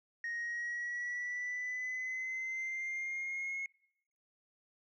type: linear sweep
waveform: sine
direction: up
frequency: 1864.7 to 2173 Hz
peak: -34 dBFS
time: 0.24-3.66 s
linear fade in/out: 2 ms
effects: noise-tail reverb RT60 0.8 s tail -25 dB re dry + tanh soft clip ceiling -34 dBFS